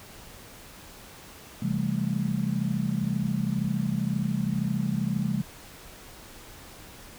sine chord, A minor seventh, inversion first, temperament just, 132 / 165 / 198 / 220 Hz, C3 / E3 / G3 / A3, +16 / +2 / +18 / 0 cents, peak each -31 / -30 / -29 / -31 dBFS, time 1.62-5.42 s, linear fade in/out 5 ms, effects pink hiss -47 dBFS RMS until 7.18 s

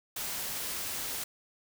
white noise, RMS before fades -36 dBFS, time 0.16-1.24 s, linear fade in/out 5 ms, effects none

